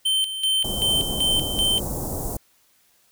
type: tone with tremolo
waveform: square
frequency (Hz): 3101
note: G7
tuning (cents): -19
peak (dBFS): -19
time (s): 0.05-1.8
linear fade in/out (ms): 10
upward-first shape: square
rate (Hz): 2.6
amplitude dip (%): 65
type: band-stop noise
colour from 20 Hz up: pink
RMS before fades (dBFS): -28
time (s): 0.64-2.37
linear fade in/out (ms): 5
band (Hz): 830 to 7600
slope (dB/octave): 24
effects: white hiss -61 dBFS RMS until 3.11 s